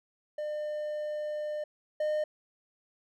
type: tone pair in turn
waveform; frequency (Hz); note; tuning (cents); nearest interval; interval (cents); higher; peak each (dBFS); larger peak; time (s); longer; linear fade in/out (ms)
triangle; 602 / 609; D5 / D#5; +43 / -37; unison; 20; second; -30 / -25; second; 0.38-1.64 / 2-2.24; first; 5
effects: none